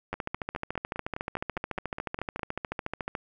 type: two click trains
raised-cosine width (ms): 0.5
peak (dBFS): -16 / -19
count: 43 / 12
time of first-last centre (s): 0.13-3.152 / 0.14-2.394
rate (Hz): 13.9 / 4.88
effects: none